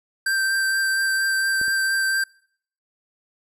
square tone with vibrato, 1568 Hz, G6, in tune, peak -20 dBFS, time 0.26-2.24 s, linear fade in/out 5 ms, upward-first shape triangle, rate 4.3 Hz, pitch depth 13 cents each way
clicks, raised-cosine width 2 ms, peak -24 / -30 dBFS, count 2, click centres 1.614 / 1.681 s
effects noise-tail reverb RT60 0.6 s tail -25 dB re dry + resampled to 32000 Hz

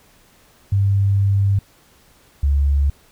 sine tone pair in turn, 99.1 / 70.42 Hz, G2 / C#2, +19 / +28 cents, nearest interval tritone, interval 591 cents, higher first, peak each -13 dBFS, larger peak neither, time 0.72-1.59 / 2.43-2.9 s, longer first, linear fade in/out 5 ms, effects pink hiss -53 dBFS RMS until 3.11 s

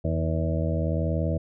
harmonic tone with a mistuned harmonic, 80.7 Hz, E2, 36 cents flat, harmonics 1 / 2 / 3 / 4 / 6 / 7 / 8, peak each -26 / -28 / -35 / -34 / -35 / -33 / -35 dBFS, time 0.04-1.38 s, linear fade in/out 10 ms, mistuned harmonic 1, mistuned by +72 cents, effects none

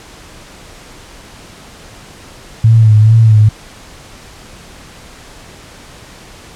sine tone with vibrato, 110 Hz, A2, in tune, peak -3 dBFS, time 2.64-3.49 s, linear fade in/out 5 ms, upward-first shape sine, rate 2.3 Hz, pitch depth 54 cents each way, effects pink hiss -36 dBFS RMS until 6.55 s + low-pass 9000 Hz 12 dB/octave

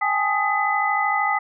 sine tone cluster, 800 / 853 / 1248 / 2007 Hz, G5 / G#5 / D#6 / B6, +35 / +46 / +5 / +27 cents, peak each -24 dBFS, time 0.01-1.39 s, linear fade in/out 10 ms, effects none

